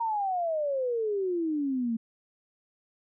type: exponential sweep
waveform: sine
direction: down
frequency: 941 to 221.8 Hz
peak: -26 dBFS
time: 0-1.97 s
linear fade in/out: 10 ms
effects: none